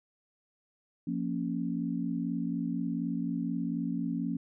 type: chord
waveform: sine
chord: Bb minor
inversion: second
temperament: equal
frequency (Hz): 174.61 / 233.1 / 277.2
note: F3 / Bb3 / Db4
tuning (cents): 0 / 0 / 0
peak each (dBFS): -34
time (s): 1.07-4.37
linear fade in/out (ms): 5
effects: none